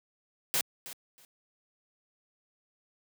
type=noise with echo; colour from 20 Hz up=white; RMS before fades=-28 dBFS; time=0.54-0.61 s; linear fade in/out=0 ms; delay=320 ms; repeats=2; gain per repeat=-15 dB; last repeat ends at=1.25 s; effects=high-pass 100 Hz 12 dB/octave